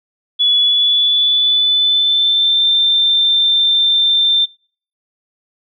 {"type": "tone with pitch glide", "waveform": "sine", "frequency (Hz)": [3411, 3574], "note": ["G#7", "A7"], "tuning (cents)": [46, 26], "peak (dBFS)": -10, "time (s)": [0.39, 4.46], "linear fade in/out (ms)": 20, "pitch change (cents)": 80, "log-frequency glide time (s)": [0.62, 2.67], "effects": ["noise-tail reverb RT60 0.5 s tail -25 dB re dry"]}